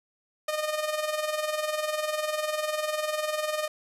sawtooth tone with tremolo, 612 Hz, D#5, 29 cents flat, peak -21 dBFS, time 0.48-3.68 s, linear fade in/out 5 ms, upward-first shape sine, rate 20 Hz, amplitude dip 60%, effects resampled to 32000 Hz + 10-bit

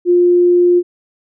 sine tone, 353 Hz, F4, 19 cents sharp, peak -7 dBFS, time 0.05-0.83 s, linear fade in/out 50 ms, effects none

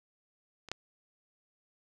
clicks, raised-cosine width 0.2 ms, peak -29 / -16 dBFS, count 2, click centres 0.687 / 0.716 s, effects none

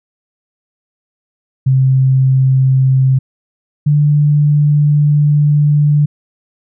sine tone pair in turn, 132.2 / 147.49 Hz, C3 / D3, +18 / +8 cents, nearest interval major second, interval 190 cents, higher second, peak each -7 dBFS, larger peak neither, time 1.66-3.19 / 3.86-6.06 s, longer second, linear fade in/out 10 ms, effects none

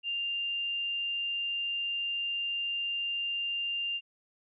sine tone, 2794 Hz, F7, in tune, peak -30 dBFS, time 0.03-4.01 s, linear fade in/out 50 ms, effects none

